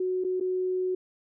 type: tone with dropouts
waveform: sine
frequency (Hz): 369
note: F#4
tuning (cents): -5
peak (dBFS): -25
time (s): 0-0.95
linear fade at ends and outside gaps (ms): 5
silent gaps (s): 0.24-0.246 / 0.4-0.408
effects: none